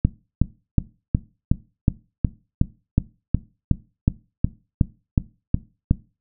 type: click train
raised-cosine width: 5 ms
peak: -3 dBFS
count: 17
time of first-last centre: 0.05-5.911 s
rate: 2.73 Hz
effects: noise-tail reverb RT60 0.3 s tail -18 dB re dry